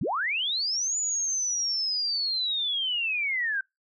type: linear two-way sweep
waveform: sine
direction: up then down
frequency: 92.8 to 7000 to 1529 Hz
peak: -25 dBFS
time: 0.01-3.61 s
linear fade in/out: 5 ms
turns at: 0.97 s
effects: noise-tail reverb RT60 0.2 s tail -26 dB re dry